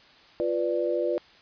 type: chord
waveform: sine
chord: B diminished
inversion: second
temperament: equal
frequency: 349.2 / 493.9 / 587.3 Hz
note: F4 / B4 / D5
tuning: 0 / 0 / 0 cents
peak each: -28 dBFS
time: 0.4-1.18 s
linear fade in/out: 0 ms
effects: white hiss -54 dBFS RMS until 1.41 s + resampled to 11025 Hz